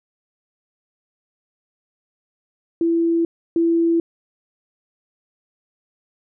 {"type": "tone pair in turn", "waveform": "sine", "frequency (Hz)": [334.2, 334.2], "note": ["E4", "E4"], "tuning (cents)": [24, 24], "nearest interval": "unison", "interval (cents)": 0, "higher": "neither", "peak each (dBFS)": [-15, -14], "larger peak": "second", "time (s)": [[2.81, 3.25], [3.56, 4]], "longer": "neither", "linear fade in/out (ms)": 2, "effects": []}